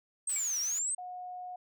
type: linear two-way sweep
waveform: sine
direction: down then up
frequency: 8430 to 5530 to 8430 Hz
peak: -30 dBFS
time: 0.27-0.95 s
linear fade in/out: 5 ms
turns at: 0.6 s
type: high-pass noise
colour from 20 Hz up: white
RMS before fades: -46 dBFS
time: 0.29-0.79 s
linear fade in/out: 5 ms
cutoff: 950 Hz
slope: 24 dB/octave
type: tone with exponential decay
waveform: sine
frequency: 2286 Hz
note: D7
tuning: 47 cents flat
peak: -37 dBFS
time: 0.36-0.44 s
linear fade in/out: 5 ms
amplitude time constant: 17 ms
type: tone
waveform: sine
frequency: 726 Hz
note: F#5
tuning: 33 cents flat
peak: -39 dBFS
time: 0.98-1.56 s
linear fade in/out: 5 ms
effects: none